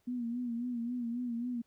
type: tone with vibrato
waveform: sine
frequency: 240 Hz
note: B3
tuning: 49 cents flat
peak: -33 dBFS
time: 0.07-1.62 s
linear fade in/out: 10 ms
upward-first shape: sine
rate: 3.7 Hz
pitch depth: 66 cents each way
effects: pink hiss -75 dBFS RMS until 1.66 s